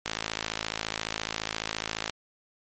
click train, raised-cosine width 0.2 ms, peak -11 dBFS, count 112, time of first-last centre 0.06-2.097 s, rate 54.5 Hz, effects MP3 32 kbps

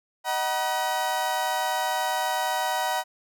35% pulse tone cluster, 621 / 752 / 957 Hz, D#5 / F#5 / A#5, -3 / +28 / +45 cents, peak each -31 / -26 / -26 dBFS, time 0.24-3.04 s, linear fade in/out 50 ms, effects none

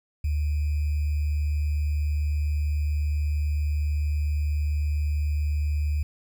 sine tone with sample-and-hold, 74.4 Hz, D2, 23 cents sharp, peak -22 dBFS, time 0.24-6.03 s, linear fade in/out 5 ms, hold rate 2450 Hz, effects none

